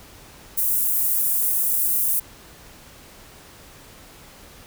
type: high-pass noise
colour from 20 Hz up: pink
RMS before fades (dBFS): -21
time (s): 0.57-2.2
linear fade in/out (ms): 10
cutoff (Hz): 11000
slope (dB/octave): 24
effects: pink hiss -46 dBFS RMS until 4.66 s